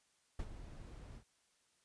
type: noise with ADSR envelope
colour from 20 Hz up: brown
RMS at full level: -40 dBFS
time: 0.39-1.24 s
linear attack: 4 ms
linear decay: 56 ms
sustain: -11 dB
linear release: 81 ms
effects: white hiss -75 dBFS RMS until 1.84 s + resampled to 22050 Hz